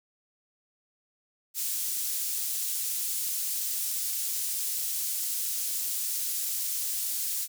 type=high-pass noise; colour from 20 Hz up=pink; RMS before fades=-31 dBFS; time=1.54-7.48 s; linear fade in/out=50 ms; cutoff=7700 Hz; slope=12 dB/octave; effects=none